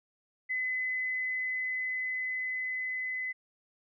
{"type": "tone with level ramp", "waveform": "sine", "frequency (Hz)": 2022, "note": "B6", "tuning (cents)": 40, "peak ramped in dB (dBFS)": [-29, -32], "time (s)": [0.49, 3.33], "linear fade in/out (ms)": 20, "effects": []}